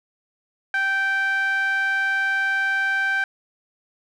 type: tone with band-pass filter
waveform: sawtooth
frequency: 780 Hz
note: G5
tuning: 9 cents flat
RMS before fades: -22 dBFS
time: 0.74-3.24 s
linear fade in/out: 2 ms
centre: 1700 Hz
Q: 5.6
effects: none